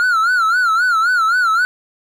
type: tone with vibrato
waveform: triangle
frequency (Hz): 1396.9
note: F6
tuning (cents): 0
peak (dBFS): -10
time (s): 0-1.65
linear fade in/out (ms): 0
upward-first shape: sine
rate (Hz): 3.8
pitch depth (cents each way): 130
effects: none